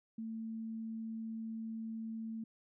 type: tone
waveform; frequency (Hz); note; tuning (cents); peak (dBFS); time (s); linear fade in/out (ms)
sine; 223.7; A3; +29; -39; 0.18-2.44; 5
effects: none